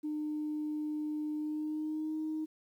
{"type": "tone with pitch glide", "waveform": "sine", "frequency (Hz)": [302.9, 312], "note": ["D#4", "D#4"], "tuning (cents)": [-46, 5], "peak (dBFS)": -32, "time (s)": [0.03, 2.46], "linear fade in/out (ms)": 20, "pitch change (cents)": 51, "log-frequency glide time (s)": [1.36, 2.15], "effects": ["tanh soft clip ceiling -29 dBFS", "11-bit"]}